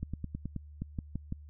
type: two click trains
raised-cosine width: 5 ms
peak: -23 / -22 dBFS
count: 6 / 4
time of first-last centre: 0.03-0.563 / 0.82-1.324 s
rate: 9.38 / 5.95 Hz
effects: added 74 Hz sine -47 dBFS peak until 1.49 s